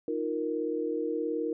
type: chord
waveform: sine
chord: Eb suspended second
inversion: none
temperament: just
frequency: 311.1 / 350 / 466.7 Hz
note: Eb4 / F4 / Bb4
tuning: 0 / +4 / +2 cents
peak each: -33 / -35 / -31 dBFS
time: 0.08-1.53 s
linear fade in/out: 2 ms
effects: none